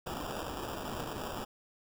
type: noise with sample-and-hold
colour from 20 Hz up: blue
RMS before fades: -39 dBFS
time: 0.06-1.45 s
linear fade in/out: 10 ms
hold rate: 2100 Hz
effects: none